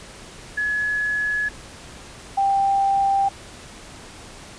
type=tone pair in turn; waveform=sine; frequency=1696 / 788 Hz; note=G#6 / G5; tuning=+36 / +9 cents; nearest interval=octave + minor second; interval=1327 cents; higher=first; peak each=-20 / -16 dBFS; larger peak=second; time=0.57-1.49 / 2.37-3.29 s; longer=neither; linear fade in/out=10 ms; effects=pink hiss -41 dBFS RMS until 4.58 s + resampled to 22050 Hz